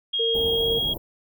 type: tone with pitch glide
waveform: sine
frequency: 3261 to 3284 Hz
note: G#7 to G#7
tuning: -32 to -20 cents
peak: -22 dBFS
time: 0.13-0.94 s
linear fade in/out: 10 ms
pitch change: +12 cents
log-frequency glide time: 0.56-0.62 s
type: tone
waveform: sine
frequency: 458.3 Hz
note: A#4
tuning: 29 cents flat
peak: -23 dBFS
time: 0.19-0.79 s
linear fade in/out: 10 ms
type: band-stop noise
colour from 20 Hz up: pink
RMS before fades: -33 dBFS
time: 0.34-0.98 s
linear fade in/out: 10 ms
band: 870 to 12000 Hz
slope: 48 dB/octave
effects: none